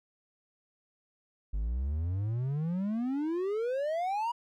triangle exponential sweep, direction up, 48.6 to 974 Hz, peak -27 dBFS, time 1.53-4.32 s, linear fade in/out 10 ms, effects none

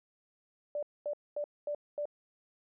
sine tone bursts, 587.3 Hz, D5, in tune, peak -32 dBFS, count 5, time 0.75-2.055 s, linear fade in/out 2 ms, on 77 ms, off 230 ms, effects none

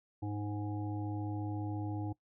harmonic tone with a mistuned harmonic, 103.6 Hz, G#2, 4 cents flat, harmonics 1 / 3 / 5 / 7 / 8, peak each -37 / -39 / -54 / -49 / -48 dBFS, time 0.22-2.13 s, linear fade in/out 10 ms, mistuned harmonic 7, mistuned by +22 cents, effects noise-tail reverb RT60 0.1 s tail -20 dB re dry

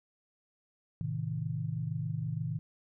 sine chord, A diminished, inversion none, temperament just, 110 / 132 / 158.4 Hz, A2 / C3 / Eb3, 0 / +16 / +31 cents, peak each -37 / -37 / -35 dBFS, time 1.01-2.59 s, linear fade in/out 0 ms, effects none

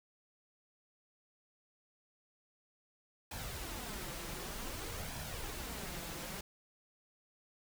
pink noise with flanger, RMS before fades -43 dBFS, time 3.31-6.41 s, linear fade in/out 5 ms, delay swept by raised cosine 1.2 to 6 ms, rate 0.54 Hz, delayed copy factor +0.5, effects none

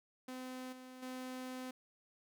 sawtooth tone with level steps, 256 Hz, C4, 38 cents flat, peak -40 / -47 / -39 dBFS, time 0.28-1.71 s, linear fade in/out 5 ms, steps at 0.72 / 1.02 s, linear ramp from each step 10 ms, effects none

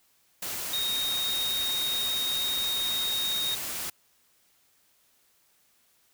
sine tone in noise, 3729 Hz, A#7, in tune, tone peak -27 dBFS, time 0.73-3.55 s, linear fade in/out 5 ms, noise white, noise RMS -34 dBFS, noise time 0.42-3.9 s, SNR +4 dB, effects white hiss -66 dBFS RMS until 6.13 s

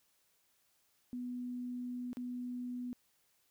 sine tone with dropouts, 246.9 Hz, B3, in tune, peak -38 dBFS, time 1.13-2.93 s, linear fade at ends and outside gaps 0 ms, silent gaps 2.131-2.17 s, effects white hiss -74 dBFS RMS until 3.5 s

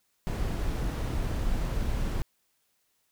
brown noise, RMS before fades -29 dBFS, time 0.27-2.22 s, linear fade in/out 0 ms, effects white hiss -73 dBFS RMS until 3.11 s

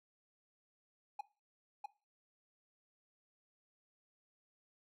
triangle tone with echo, 826 Hz, G#5, 10 cents flat, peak -36 dBFS, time 1.19-1.21 s, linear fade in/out 5 ms, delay 650 ms, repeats 1, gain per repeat -2 dB, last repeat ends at 1.86 s, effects noise-tail reverb RT60 0.3 s tail -18 dB re dry

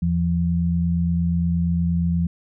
sine tone pair together, 82.41 / 170.93 Hz, E2 / F3, 0 / -37 cents, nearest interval octave + minor second, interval 1263 cents, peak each -23 / -19 dBFS, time 0.02-2.27 s, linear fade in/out 5 ms, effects none

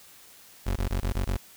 30% pulse tone bursts, 46.25 Hz, F#1, in tune, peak -22 dBFS, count 6, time 0.66-1.37 s, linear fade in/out 10 ms, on 100 ms, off 22 ms, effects white hiss -52 dBFS RMS until 1.56 s

